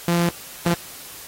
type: tone bursts at uneven times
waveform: sawtooth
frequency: 171.8 Hz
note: F3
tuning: 28 cents flat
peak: -13 dBFS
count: 2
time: 0.08-0.29 / 0.66-0.74 s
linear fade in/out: 2 ms
effects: white hiss -39 dBFS RMS until 1.27 s + AAC 48 kbps